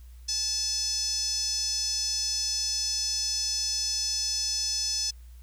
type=tone with band-pass filter; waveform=5% pulse; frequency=866 Hz; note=A5; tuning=28 cents flat; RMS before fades=-29 dBFS; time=0.28-5.11 s; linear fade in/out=10 ms; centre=5500 Hz; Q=7.7; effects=added 60 Hz sine -44 dBFS peak until 5.42 s + white hiss -63 dBFS RMS until 5.42 s